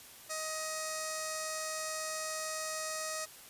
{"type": "tone with notch filter", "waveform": "5% pulse", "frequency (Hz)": 629, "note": "D#5", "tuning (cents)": 19, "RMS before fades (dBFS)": -38, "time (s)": [0.29, 3.26], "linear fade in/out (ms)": 20, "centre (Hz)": 3200, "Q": 0.9, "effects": ["white hiss -53 dBFS RMS until 3.49 s", "resampled to 32000 Hz"]}